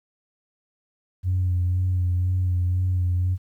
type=tone with vibrato; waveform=sine; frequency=90.6 Hz; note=F#2; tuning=36 cents flat; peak=-18 dBFS; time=1.23-3.38 s; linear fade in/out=50 ms; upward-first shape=sine; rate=2 Hz; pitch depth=29 cents each way; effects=tanh soft clip ceiling -16 dBFS + 10-bit